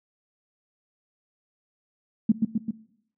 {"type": "tone with echo", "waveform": "sine", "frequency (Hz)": 220, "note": "A3", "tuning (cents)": 0, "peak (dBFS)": -14, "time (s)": [2.29, 2.32], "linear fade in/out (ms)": 5, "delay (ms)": 130, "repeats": 3, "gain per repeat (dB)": -3, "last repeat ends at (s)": 2.71, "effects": ["noise-tail reverb RT60 0.7 s tail -18 dB re dry"]}